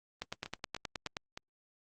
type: two click trains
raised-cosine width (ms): 0.2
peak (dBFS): -19 / -24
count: 10 / 4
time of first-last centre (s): 0.22-1.168 / 0.46-1.375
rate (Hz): 9.49 / 3.28
effects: Opus 24 kbps